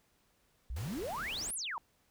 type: exponential two-way sweep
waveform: sine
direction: up then down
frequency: 52.3 to 11660 to 864 Hz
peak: -36 dBFS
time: 0.7-1.78 s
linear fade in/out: 0 ms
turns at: 1.54 s
type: noise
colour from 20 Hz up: pink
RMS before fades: -47 dBFS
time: 0.76-1.51 s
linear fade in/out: 5 ms
effects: pink hiss -72 dBFS RMS until 2.1 s